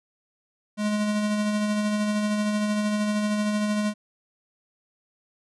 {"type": "tone with tremolo", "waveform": "square", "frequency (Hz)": 209.9, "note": "G#3", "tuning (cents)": 19, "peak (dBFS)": -22, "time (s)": [0.77, 3.94], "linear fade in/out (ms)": 50, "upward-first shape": "sine", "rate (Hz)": 13, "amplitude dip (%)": 30, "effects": ["resampled to 24000 Hz"]}